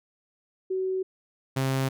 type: tone pair in turn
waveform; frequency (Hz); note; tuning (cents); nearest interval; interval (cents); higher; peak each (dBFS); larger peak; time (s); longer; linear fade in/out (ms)
sine / sawtooth; 376.3 / 133.4; F#4 / C3; +29 / +34; octave + tritone; 1795; first; -25 / -20; second; 0.7-1.03 / 1.56-1.89; neither; 10
effects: none